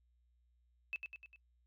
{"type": "tone with echo", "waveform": "sine", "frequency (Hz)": 2619, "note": "E7", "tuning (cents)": -12, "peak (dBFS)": -36, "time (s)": [0.93, 0.96], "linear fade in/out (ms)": 0, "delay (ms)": 100, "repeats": 4, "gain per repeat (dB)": -5, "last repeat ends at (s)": 1.36, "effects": ["noise-tail reverb RT60 0.1 s tail -22 dB re dry", "added 60 Hz sine -70 dBFS peak until 1.66 s"]}